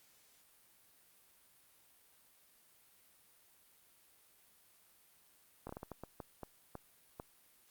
slowing click train, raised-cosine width 1 ms, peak -30 dBFS, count 11, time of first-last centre 5.67-7.199 s, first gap 23 ms, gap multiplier 1.39, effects white hiss -67 dBFS RMS until 7.7 s + Opus 48 kbps

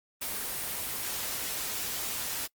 white noise with ADSR envelope, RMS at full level -32 dBFS, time 0.21-2.48 s, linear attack 16 ms, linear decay 18 ms, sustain -2 dB, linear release 32 ms, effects noise-tail reverb RT60 0.1 s tail -24 dB re dry + Opus 24 kbps

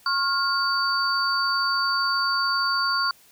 sine tone cluster, 1087 / 1405 / 4590 Hz, C#6 / F6 / D8, -34 / +10 / -40 cents, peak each -25 dBFS, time 0.06-3.11 s, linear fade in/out 2 ms, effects white hiss -55 dBFS RMS until 3.31 s

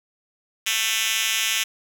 5% pulse tone with high-pass filter, 222 Hz, A3, 16 cents sharp, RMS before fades -23 dBFS, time 0.66-1.64 s, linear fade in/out 10 ms, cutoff 3200 Hz, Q 1.6, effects none

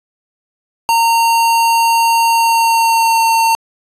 square tone with pitch glide, 920 to 908.4 Hz, A#5 to A#5, -23 to -45 cents, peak -10 dBFS, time 0.89-3.55 s, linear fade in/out 0 ms, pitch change -22 cents, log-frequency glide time 2.28-3.25 s, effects resampled to 32000 Hz

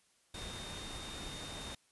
sine tone in noise, 3670 Hz, A#7, 28 cents flat, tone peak -48 dBFS, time 0.34-1.75 s, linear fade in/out 5 ms, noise pink, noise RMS -45 dBFS, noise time 0.34-1.75 s, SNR -6 dB, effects white hiss -71 dBFS RMS until 1.91 s + resampled to 24000 Hz

